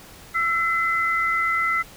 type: tone pair together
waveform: sine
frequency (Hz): 1336 / 2035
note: E6 / C7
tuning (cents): +23 / -49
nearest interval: perfect fifth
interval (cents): 728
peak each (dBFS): -22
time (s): 0.34-1.83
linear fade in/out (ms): 20
effects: pink hiss -45 dBFS RMS until 1.96 s